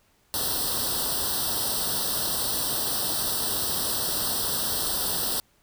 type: noise with comb filter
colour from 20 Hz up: white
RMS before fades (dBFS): -27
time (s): 0.34-5.4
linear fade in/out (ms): 0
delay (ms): 0.22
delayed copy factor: +1
effects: pink hiss -64 dBFS RMS until 5.62 s